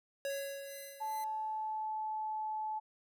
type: tone with exponential decay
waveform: square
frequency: 554.4 Hz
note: C#5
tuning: in tune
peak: -35 dBFS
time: 0.25-1.86 s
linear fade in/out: 1 ms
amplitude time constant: 350 ms
type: tone with tremolo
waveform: 5% pulse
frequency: 2031 Hz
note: B6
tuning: 48 cents sharp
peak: -37 dBFS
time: 0.3-1.24 s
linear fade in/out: 0 ms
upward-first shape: sine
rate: 2.5 Hz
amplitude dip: 65%
type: tone with pitch glide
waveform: sine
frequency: 870 to 864.5 Hz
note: A5 to A5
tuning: -20 to -31 cents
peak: -35 dBFS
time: 1-2.8 s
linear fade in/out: 20 ms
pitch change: -11 cents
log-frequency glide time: 1.14-2.51 s
effects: none